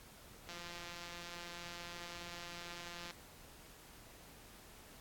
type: click train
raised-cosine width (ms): 0.2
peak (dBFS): -30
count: 454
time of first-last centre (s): 0.49-3.108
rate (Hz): 173
effects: pink hiss -58 dBFS RMS until 5 s + AAC 64 kbps